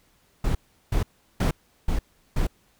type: noise bursts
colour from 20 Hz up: brown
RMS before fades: -22 dBFS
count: 5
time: 0.44-2.47 s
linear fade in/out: 5 ms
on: 110 ms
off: 370 ms
effects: pink hiss -63 dBFS RMS until 2.79 s